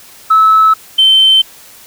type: tone pair in turn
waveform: sine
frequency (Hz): 1301 / 3094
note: E6 / G7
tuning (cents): -23 / -23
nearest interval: octave + minor third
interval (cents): 1500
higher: second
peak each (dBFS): -3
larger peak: neither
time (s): 0.3-0.74 / 0.98-1.42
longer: neither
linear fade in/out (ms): 10
effects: tanh soft clip ceiling 0 dBFS + white hiss -38 dBFS RMS until 1.86 s